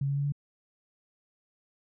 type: tone with pitch steps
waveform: sine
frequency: 138.59 / 140.2 / 141.83 / 143.48 Hz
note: C#3 / C#3 / C#3 / D3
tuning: 0 / +20 / +40 / -40 cents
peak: -26 dBFS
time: 0.01-0.322 s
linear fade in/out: 5 ms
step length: 78 ms
effects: none